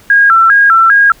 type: tone with vibrato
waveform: sine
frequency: 1480 Hz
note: F#6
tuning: in tune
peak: -3 dBFS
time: 0.1-1.12 s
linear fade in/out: 2 ms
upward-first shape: square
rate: 2.5 Hz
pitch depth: 170 cents each way
effects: pink hiss -42 dBFS RMS until 1.2 s